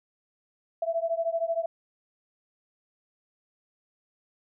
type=beating tone pair; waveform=sine; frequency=659.3 / 672.3 Hz; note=E5 / E5; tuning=0 / +34 cents; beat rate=13 Hz; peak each=-28 / -29 dBFS; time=0.82-1.66 s; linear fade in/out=5 ms; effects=none